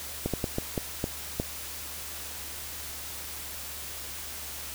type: slowing click train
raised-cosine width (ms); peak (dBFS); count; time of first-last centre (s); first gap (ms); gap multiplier
2; -14; 7; 0.26-1.399; 77; 1.36
effects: added 73 Hz sine -48 dBFS peak until 4.74 s + white hiss -39 dBFS RMS until 4.74 s